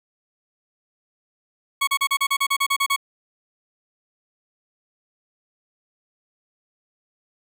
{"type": "tone bursts", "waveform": "20% pulse", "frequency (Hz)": 1108.7, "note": "C#6", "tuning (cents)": 0, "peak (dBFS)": -13, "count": 12, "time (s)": [1.81, 2.963], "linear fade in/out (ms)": 10, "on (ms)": 64, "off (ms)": 35, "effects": []}